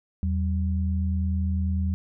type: tone pair together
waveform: sine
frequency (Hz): 81.1 / 190.07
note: E2 / F#3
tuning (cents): -28 / +47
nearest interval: octave + minor third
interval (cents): 1475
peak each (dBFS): -23 / -29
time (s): 0.23-1.94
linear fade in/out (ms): 0
effects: none